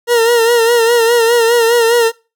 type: tone with vibrato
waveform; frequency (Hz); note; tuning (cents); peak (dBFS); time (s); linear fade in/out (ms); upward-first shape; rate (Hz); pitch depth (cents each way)
40% pulse; 466.2; A#4; 0; -7; 0.07-2.12; 50; sine; 4.9; 55
effects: noise-tail reverb RT60 0.3 s tail -23 dB re dry